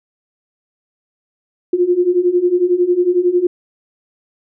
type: beating tone pair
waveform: sine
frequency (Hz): 349.2 / 360.2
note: F4 / F#4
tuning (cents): 0 / -46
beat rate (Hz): 11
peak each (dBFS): -16 / -13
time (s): 1.73-3.47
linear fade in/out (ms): 5
effects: none